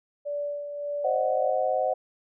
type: tone with tremolo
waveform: sine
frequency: 580 Hz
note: D5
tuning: 22 cents flat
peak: -27 dBFS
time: 0.25-1.51 s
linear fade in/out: 20 ms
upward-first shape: sine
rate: 1.7 Hz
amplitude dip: 50%
type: chord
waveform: sine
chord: C diminished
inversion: none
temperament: equal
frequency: 523.3 / 622.3 / 740 Hz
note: C5 / Eb5 / Gb5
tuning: 0 / 0 / 0 cents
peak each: -27 dBFS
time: 1.04-1.94 s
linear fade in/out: 10 ms
effects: none